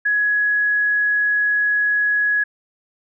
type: tone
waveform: sine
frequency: 1677 Hz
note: G#6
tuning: 16 cents sharp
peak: -15 dBFS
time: 0.05-2.44 s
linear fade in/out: 10 ms
effects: none